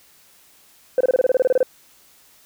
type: tone bursts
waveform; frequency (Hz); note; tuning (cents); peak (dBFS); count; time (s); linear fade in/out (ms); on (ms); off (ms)
sine; 512; C5; -38; -10; 13; 0.98-1.63; 2; 26; 26
effects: tanh soft clip ceiling -10 dBFS + white hiss -53 dBFS RMS until 2.45 s